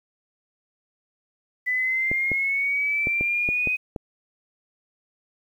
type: linear sweep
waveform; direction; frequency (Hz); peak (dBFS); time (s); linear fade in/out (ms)
sine; up; 1989 to 2513; -21; 1.66-3.77; 20
type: clicks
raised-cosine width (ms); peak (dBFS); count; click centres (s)
2; -16; 7; 2.115 / 2.317 / 3.071 / 3.21 / 3.489 / 3.673 / 3.962
effects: 9-bit